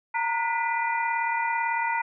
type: tone cluster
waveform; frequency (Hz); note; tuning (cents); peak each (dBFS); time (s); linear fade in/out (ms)
sine; 919 / 957 / 1449 / 1989 / 2403; A#5 / A#5 / F#6 / B6 / D7; -25 / +45 / -37 / +12 / +39; -26 / -34 / -33 / -30 / -35; 0.14-2.02; 10
effects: none